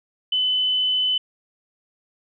sine tone, 3018 Hz, F#7, 34 cents sharp, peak -18 dBFS, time 0.32-1.18 s, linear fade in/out 5 ms, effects none

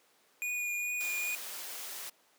square tone with vibrato, 2447 Hz, D#7, 29 cents flat, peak -33 dBFS, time 0.42-1.35 s, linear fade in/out 0 ms, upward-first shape triangle, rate 2.4 Hz, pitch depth 15 cents each way
white noise, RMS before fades -42 dBFS, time 1-2.1 s, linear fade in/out 10 ms
effects pink hiss -66 dBFS RMS until 2.38 s + high-pass 400 Hz 12 dB/octave

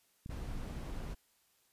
clicks, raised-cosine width 5 ms, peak -32 dBFS, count 2, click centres 0.261 / 0.295 s
brown noise, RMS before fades -41 dBFS, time 0.29-1.15 s, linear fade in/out 20 ms
effects white hiss -72 dBFS RMS until 1.72 s + resampled to 32000 Hz

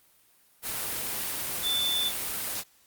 sine tone in noise, 3520 Hz, A7, in tune, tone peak -25 dBFS, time 1.62-2.12 s, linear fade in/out 50 ms, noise white, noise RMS -32 dBFS, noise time 0.62-2.64 s, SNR +4 dB, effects white hiss -62 dBFS RMS until 2.86 s + Opus 32 kbps

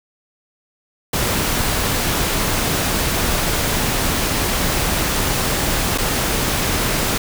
pink noise with dropouts, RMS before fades -19 dBFS, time 1.13-7.18 s, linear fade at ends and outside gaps 5 ms, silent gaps 5.978-5.982 s, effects none

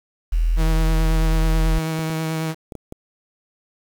sine tone, 41.2 Hz, E1, in tune, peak -15 dBFS, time 0.32-1.79 s, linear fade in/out 10 ms
sawtooth tone with vibrato, 160 Hz, D#3, 49 cents sharp, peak -18 dBFS, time 0.56-2.55 s, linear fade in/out 50 ms, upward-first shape triangle, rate 9.2 Hz, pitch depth 20 cents each way
clicks, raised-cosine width 2 ms, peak -20 dBFS, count 5, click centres 1.992 / 2.101 / 2.722 / 2.753 / 2.924 s
effects 7-bit

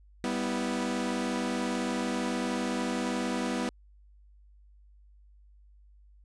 sawtooth chord, E minor, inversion first, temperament equal with one note detuned, 196 / 246.9 / 325.5 Hz, G3 / B3 / E4, 0 / 0 / -22 cents, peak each -31 / -27 / -32 dBFS, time 0.24-3.69 s, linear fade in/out 0 ms, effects added 50 Hz sine -54 dBFS peak until 6.24 s + resampled to 22050 Hz

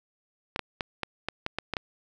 clicks, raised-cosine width 0.3 ms, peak -13 dBFS, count 9, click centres 0.561 / 0.593 / 0.808 / 1.033 / 1.286 / 1.464 / 1.586 / 1.737 / 1.768 s, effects none

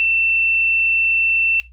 sine tone, 2684 Hz, E7, 31 cents sharp, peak -14 dBFS, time 0-1.6 s, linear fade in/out 0 ms, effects noise-tail reverb RT60 0.2 s tail -18 dB re dry + added 60 Hz sine -42 dBFS peak until 1.72 s

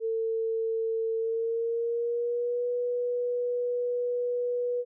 sine tone with pitch glide, 450 to 487.9 Hz, A4 to B4, +39 to -21 cents, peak -26 dBFS, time 0-4.85 s, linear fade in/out 50 ms, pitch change +140 cents, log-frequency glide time 1.18-2.68 s, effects none

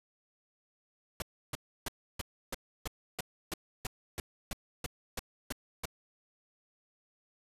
pink noise bursts, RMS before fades -36 dBFS, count 15, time 1.2-5.855 s, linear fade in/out 2 ms, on 21 ms, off 310 ms, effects resampled to 32000 Hz

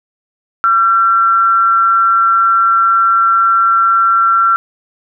sine tone with amplitude modulation, 1359 Hz, F6, 48 cents flat, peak -5 dBFS, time 0.64-4.56 s, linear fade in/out 0 ms, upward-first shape sine, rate 204 Hz, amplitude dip 50%, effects none

